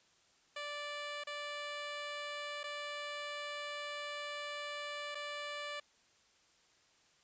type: tone with dropouts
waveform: 10% pulse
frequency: 585 Hz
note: D5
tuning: 7 cents flat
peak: -32 dBFS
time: 0.56-5.8 s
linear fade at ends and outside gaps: 5 ms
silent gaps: 1.238-1.27 / 2.633-2.639 / 5.148-5.152 s
effects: white hiss -69 dBFS RMS until 7.23 s + resampled to 16000 Hz